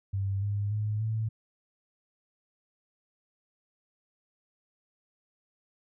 sine tone with pitch steps, 98 / 101.98 / 106.13 / 110.45 Hz, G2 / G#2 / G#2 / A2, 0 / -31 / +38 / +7 cents, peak -27 dBFS, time 0.13-1.29 s, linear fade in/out 10 ms, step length 290 ms, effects none

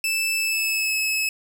sawtooth tone with pitch glide, 2637 to 2586 Hz, E7 to E7, 0 to -34 cents, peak -18 dBFS, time 0.04-1.29 s, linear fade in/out 2 ms, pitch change -34 cents, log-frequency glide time 0.37-0.93 s, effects none

